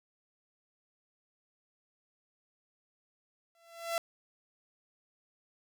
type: tone with exponential growth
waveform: sawtooth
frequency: 673 Hz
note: E5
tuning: 36 cents sharp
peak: -24 dBFS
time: 3.55-3.98 s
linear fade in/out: 1 ms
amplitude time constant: 92 ms
effects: none